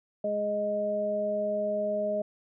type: harmonic tone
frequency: 207.7 Hz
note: G#3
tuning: in tune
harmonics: 1 / 2 / 3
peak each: -36 / -37 / -27 dBFS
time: 0.24-2.22 s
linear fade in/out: 5 ms
effects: none